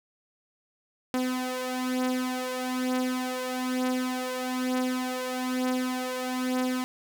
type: beating tone pair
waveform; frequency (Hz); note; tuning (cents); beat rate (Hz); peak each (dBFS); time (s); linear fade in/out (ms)
sawtooth; 253.8 / 254.9; B3 / C4; +47 / -45; 1.1; -25 / -28; 1.14-6.84; 0
effects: none